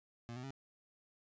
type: tone with pitch steps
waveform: 25% pulse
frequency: 118.4 / 125.9 / 135.7 Hz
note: A#2 / B2 / C#3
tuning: +27 / +34 / -36 cents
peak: -40 dBFS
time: 0.29-0.506 s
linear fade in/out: 0 ms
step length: 72 ms
effects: resampled to 16000 Hz